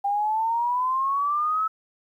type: exponential sweep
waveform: sine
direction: up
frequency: 795 to 1309 Hz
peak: -21 dBFS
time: 0.04-1.68 s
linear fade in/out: 10 ms
effects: 10-bit